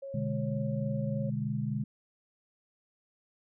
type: tone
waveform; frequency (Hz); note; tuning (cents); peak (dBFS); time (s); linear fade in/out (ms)
sine; 548; C#5; -20; -38; 0.02-1.3; 10
type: chord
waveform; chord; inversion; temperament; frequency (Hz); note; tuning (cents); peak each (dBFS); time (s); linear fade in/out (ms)
sine; G# diminished; first; equal; 123.47 / 146.83 / 207.7; B2 / D3 / G#3; 0 / 0 / 0; -34; 0.14-1.84; 5
effects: none